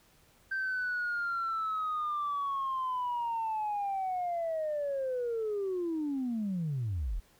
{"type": "linear sweep", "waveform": "sine", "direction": "down", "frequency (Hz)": [1568, 33.45], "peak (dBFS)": -29, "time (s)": [0.51, 7.2], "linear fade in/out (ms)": 10, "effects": ["tanh soft clip ceiling -27 dBFS", "pink hiss -64 dBFS RMS until 7.39 s"]}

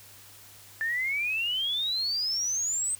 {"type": "exponential sweep", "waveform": "sine", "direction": "up", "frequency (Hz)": [1760, 8372], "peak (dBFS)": -26, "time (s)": [0.81, 2.95], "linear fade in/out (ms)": 0, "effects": ["added 100 Hz sine -59 dBFS peak until 2.99 s", "white hiss -51 dBFS RMS until 2.99 s"]}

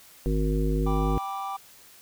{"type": "harmonic tone", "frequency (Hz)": 51.91, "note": "G#1", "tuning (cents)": 0, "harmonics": [1, 3, 5, 7, 9], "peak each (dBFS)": [-24, -29, -31, -32, -34], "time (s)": [0.26, 1.18], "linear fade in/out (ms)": 0}
{"type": "chord", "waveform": "triangle", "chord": "G major", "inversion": "none", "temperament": "equal with one note detuned", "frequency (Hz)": [784, 980.4, 1174.7], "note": ["G5", "B5", "D6"], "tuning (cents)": [0, -13, 0], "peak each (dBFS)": [-31, -37, -32], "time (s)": [0.86, 1.57], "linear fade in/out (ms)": 10}
{"effects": ["white hiss -52 dBFS RMS until 2.01 s"]}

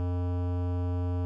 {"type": "tone with hard clipping", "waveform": "sine", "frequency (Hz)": 88.9, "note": "F2", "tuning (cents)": 31, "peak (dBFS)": -29, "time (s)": [0, 1.25], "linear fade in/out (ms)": 0, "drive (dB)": 17, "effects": []}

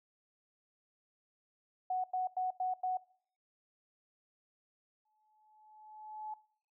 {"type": "tone bursts", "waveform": "sine", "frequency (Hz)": 740, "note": "F#5", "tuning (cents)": 0, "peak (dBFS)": -31, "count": 5, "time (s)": [1.9, 2.972], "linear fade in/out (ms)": 5, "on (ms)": 140, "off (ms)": 93}
{"type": "tone with exponential growth", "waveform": "sine", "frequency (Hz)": 858, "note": "A5", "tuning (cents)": -44, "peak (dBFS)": -38, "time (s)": [5.05, 6.34], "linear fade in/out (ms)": 5, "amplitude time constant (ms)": 280}
{"effects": ["noise-tail reverb RT60 0.6 s tail -21 dB re dry"]}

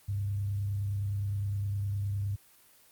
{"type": "tone with frequency modulation", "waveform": "sine", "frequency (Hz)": 100.1, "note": "G2", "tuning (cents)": 37, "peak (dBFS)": -29, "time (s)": [0.08, 2.36], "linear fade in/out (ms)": 10, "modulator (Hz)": 29.7, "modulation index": 0.25, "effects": ["white hiss -60 dBFS RMS until 2.91 s", "Opus 24 kbps"]}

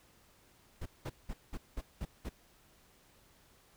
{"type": "noise bursts", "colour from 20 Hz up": "brown", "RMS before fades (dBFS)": -38, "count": 7, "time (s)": [0.81, 2.293], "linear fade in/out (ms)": 10, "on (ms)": 49, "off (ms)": 190, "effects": ["pink hiss -65 dBFS RMS until 3.76 s"]}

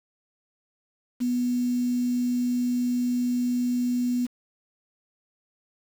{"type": "tone with quantisation", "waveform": "sine", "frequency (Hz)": 245.8, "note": "B3", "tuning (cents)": -8, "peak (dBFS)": -22, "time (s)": [1.2, 4.27], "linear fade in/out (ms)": 20, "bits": 7, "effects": []}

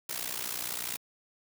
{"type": "noise with amplitude modulation", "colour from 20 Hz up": "white", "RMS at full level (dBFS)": -32, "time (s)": [0.09, 0.97], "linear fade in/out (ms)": 5, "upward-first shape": "sine", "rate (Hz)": 60.3, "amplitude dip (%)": 85, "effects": ["high-pass 100 Hz 12 dB/octave"]}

